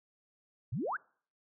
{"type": "exponential sweep", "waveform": "sine", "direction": "up", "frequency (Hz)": [98.7, 1760], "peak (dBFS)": -32, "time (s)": [0.72, 0.97], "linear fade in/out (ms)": 10, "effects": ["noise-tail reverb RT60 0.5 s tail -26 dB re dry"]}